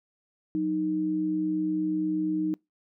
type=tone pair together; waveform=sine; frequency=182.65 / 311.1 Hz; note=F#3 / D#4; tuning=-22 / 0 cents; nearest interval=major sixth; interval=922 cents; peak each=-33 / -25 dBFS; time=0.55-2.54 s; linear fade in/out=0 ms; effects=noise-tail reverb RT60 0.2 s tail -26 dB re dry